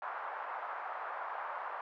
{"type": "band-pass noise", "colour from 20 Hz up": "white", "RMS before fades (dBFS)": -41, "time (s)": [0.02, 1.81], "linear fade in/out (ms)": 2, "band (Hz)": [690, 1300], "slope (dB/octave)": 24, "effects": []}